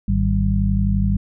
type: harmonic tone with a mistuned harmonic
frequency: 51.91 Hz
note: G#1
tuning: in tune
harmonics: 1 / 2 / 3 / 4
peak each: -19 / -21 / -26 / -20 dBFS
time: 0.08-1.17 s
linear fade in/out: 5 ms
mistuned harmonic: 4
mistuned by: -110 cents
effects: none